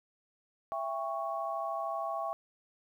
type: chord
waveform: sine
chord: C# diminished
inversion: first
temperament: just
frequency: 665.2 / 798.3 / 1108.7 Hz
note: E5 / G5 / C#6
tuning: +16 / +31 / 0 cents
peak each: -36 / -38 / -37 dBFS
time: 0.72-2.33 s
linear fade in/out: 0 ms
effects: 11-bit